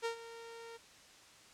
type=tone with ADSR envelope; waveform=sawtooth; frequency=461.1 Hz; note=A#4; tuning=19 cents flat; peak=-29 dBFS; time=0.02-0.78 s; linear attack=33 ms; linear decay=100 ms; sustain=-15 dB; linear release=21 ms; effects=white hiss -59 dBFS RMS until 1.53 s + low-pass 7000 Hz 12 dB/octave